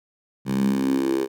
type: tone with high-pass filter sweep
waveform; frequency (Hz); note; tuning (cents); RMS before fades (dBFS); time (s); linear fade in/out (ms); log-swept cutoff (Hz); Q
10% pulse; 66.8; C2; +36; -22; 0.45-1.28; 50; 160 to 400; 6.4
effects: none